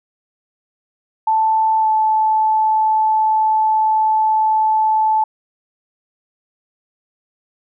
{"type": "tone with pitch glide", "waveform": "sine", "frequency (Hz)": [880, 870.9], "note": ["A5", "A5"], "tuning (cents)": [0, -18], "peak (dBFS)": -12, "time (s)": [1.27, 5.24], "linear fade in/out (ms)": 5, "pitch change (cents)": -18, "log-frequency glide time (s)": [1.8, 1.87], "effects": []}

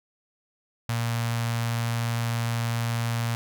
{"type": "tone with notch filter", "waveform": "sawtooth", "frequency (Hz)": 116.54, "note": "A#2", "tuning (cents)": 0, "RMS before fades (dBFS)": -27, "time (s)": [0.89, 3.35], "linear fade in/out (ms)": 0, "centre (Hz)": 360, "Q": 0.58, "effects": []}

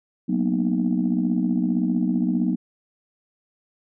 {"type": "chord", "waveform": "sine", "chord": "B major seventh", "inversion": "second", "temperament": "just", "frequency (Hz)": [185.21, 231.5, 246.9, 308.7], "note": ["F#3", "A#3", "B3", "D#4"], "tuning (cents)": [2, -12, 0, -14], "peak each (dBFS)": [-23, -25, -23, -26], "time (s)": [0.28, 2.56], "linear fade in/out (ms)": 20, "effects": ["tanh soft clip ceiling -11 dBFS"]}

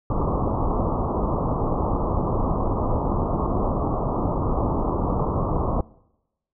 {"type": "low-pass noise", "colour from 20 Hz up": "pink", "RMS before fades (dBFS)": -23, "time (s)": [0.1, 5.81], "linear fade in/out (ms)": 2, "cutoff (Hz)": 1200, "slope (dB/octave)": 96, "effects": ["noise-tail reverb RT60 0.9 s tail -23 dB re dry"]}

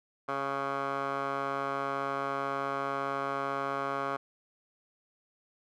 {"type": "tone with band-pass filter", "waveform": "15% pulse", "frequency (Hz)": 138.1, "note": "C#3", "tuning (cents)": -6, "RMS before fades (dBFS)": -33, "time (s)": [0.28, 4.17], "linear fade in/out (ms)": 10, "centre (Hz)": 1000, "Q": 4.4, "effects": []}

